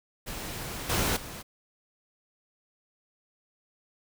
pink noise with level steps, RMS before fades -37 / -27 / -41 dBFS, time 0.26-1.43 s, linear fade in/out 20 ms, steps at 0.89 / 1.16 s, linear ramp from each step 10 ms, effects none

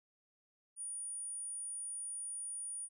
sine tone, 9500 Hz, D9, 19 cents sharp, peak -40 dBFS, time 0.76-2.89 s, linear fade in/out 50 ms, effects none

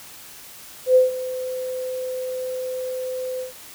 sine tone with ADSR envelope, 511 Hz, C5, 41 cents flat, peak -9 dBFS, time 0.86-3.53 s, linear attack 95 ms, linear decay 150 ms, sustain -16 dB, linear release 130 ms, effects white hiss -42 dBFS RMS until 3.74 s

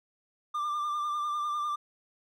triangle tone with vibrato, 1189 Hz, D6, 21 cents sharp, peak -27 dBFS, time 0.54-1.76 s, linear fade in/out 10 ms, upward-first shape sine, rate 10 Hz, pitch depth 31 cents each way, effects none

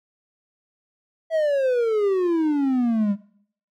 triangle exponential sweep, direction down, 659.3 to 196 Hz, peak -16 dBFS, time 1.3-3.16 s, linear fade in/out 50 ms, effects noise-tail reverb RT60 0.6 s tail -18 dB re dry

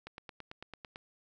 click train, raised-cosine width 0.3 ms, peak -28 dBFS, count 9, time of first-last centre 0.07-0.959 s, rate 9 Hz, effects none

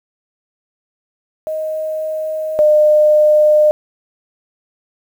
sine tone pair in turn, 626 / 605.4 Hz, D#5 / D#5, +10 / -48 cents, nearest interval minor second, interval 58 cents, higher first, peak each -18 / -7 dBFS, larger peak second, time 1.47-2.59 / 2.59-3.71 s, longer neither, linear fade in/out 0 ms, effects 7-bit

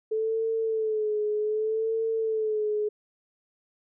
sine tone with vibrato, 435.3 Hz, A4, 19 cents flat, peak -24 dBFS, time 0.11-2.89 s, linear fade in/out 10 ms, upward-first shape sine, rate 0.65 Hz, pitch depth 55 cents each way, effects none

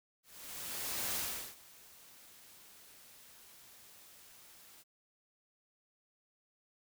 white noise with ADSR envelope, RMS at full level -36 dBFS, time 0.23-4.84 s, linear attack 930 ms, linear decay 390 ms, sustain -22 dB, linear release 31 ms, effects none

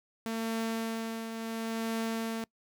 sawtooth tone with tremolo, 225.7 Hz, A3, 44 cents sharp, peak -26 dBFS, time 0.26-2.44 s, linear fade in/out 0 ms, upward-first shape triangle, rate 0.72 Hz, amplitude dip 55%, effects noise-tail reverb RT60 0.1 s tail -24 dB re dry

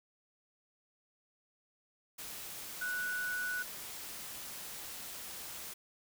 sine tone in noise, 1477 Hz, F#6, 3 cents flat, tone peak -34 dBFS, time 2.81-3.63 s, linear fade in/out 10 ms, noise white, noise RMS -45 dBFS, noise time 2.18-5.74 s, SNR +8 dB, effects none

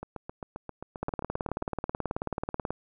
two click trains, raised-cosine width 1 ms, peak -16 / -23 dBFS, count 32 / 13, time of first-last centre 1.03-2.706 / 0.03-1.622 s, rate 18.5 / 7.54 Hz, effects none

